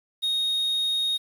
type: tone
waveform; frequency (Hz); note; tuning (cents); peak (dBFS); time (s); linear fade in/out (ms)
triangle; 3729; A#7; 0; -21; 0.22-1.18; 20
effects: 8-bit